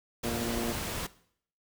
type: noise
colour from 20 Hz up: pink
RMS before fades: -35 dBFS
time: 0.23-1.07 s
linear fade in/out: 10 ms
type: harmonic tone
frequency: 116.9 Hz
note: A#2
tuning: 5 cents sharp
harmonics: 2 / 3 / 4 / 5 / 6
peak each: -34 / -38 / -40 / -42 / -44 dBFS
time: 0.24-0.73 s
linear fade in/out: 10 ms
effects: noise-tail reverb RT60 0.6 s tail -18 dB re dry